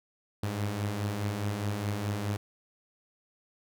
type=beating tone pair; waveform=sawtooth; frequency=99.1 / 103.9 Hz; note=G2 / G#2; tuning=+19 / +1 cents; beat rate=4.8 Hz; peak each=-33 / -27 dBFS; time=0.43-2.37 s; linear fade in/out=5 ms; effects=none